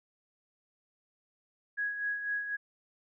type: tone with tremolo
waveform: sine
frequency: 1662 Hz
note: G#6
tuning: 1 cent sharp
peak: -29 dBFS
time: 1.77-2.57 s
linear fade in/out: 20 ms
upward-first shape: sine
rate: 4 Hz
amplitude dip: 55%
effects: none